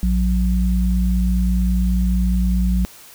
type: tone pair together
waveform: sine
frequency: 57.7 / 182.5 Hz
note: A#1 / F#3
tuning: -17 / -24 cents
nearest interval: octave + minor sixth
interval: 1993 cents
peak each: -16 / -19 dBFS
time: 0.03-2.85 s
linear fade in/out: 0 ms
effects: white hiss -43 dBFS RMS until 3.14 s